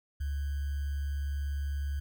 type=tone with sample-and-hold; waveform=sine; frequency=70.8 Hz; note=C#2; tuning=37 cents sharp; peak=-30 dBFS; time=0.2-2 s; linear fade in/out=10 ms; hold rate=1575 Hz; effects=none